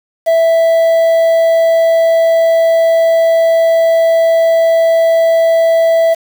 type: tone with quantisation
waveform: triangle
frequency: 659.3 Hz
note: E5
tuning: in tune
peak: -5 dBFS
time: 0.26-6.15 s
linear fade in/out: 20 ms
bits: 5
effects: none